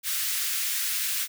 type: high-pass noise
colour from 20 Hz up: white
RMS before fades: -28 dBFS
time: 0.03-1.28 s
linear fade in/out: 50 ms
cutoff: 1500 Hz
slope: 24 dB/octave
effects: none